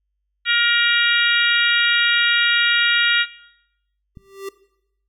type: harmonic tone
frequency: 472.4 Hz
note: A#4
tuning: 23 cents sharp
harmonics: 3 / 4 / 5 / 6 / 7 / 8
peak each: -20 / -21 / -22 / -23 / -23 / -24 dBFS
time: 0.45-3.26 s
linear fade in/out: 50 ms
type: tone with exponential growth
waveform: square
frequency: 392 Hz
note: G4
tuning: in tune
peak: -26 dBFS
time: 4.15-4.49 s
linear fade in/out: 5 ms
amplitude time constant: 72 ms
type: click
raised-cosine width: 5 ms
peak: -27 dBFS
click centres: 4.172 s
effects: noise-tail reverb RT60 0.8 s tail -18 dB re dry + added 50 Hz sine -70 dBFS peak until 5.08 s